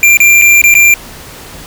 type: tone with dropouts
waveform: square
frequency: 2376 Hz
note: D7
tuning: 20 cents sharp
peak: -3 dBFS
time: 0.03-0.94 s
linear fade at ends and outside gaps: 1 ms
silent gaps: 0.171-0.202 / 0.415-0.42 / 0.616-0.639 / 0.741-0.751 s
effects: pink hiss -30 dBFS RMS until 1.66 s